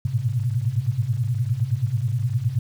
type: tone cluster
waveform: sine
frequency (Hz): 102.2 / 110.5 / 120 / 129.5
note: G#2 / A2 / B2 / C3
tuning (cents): -27 / +8 / -49 / -17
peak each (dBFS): -29 / -25 / -28 / -24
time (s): 0.05-2.59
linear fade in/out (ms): 5
effects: 8-bit